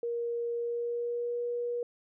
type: tone with pitch glide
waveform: sine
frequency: 471.2 to 480 Hz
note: A#4 to B4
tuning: +19 to -49 cents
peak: -30 dBFS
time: 0.03-1.83 s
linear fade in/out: 2 ms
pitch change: +32 cents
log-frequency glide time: 0.54-1.42 s
effects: none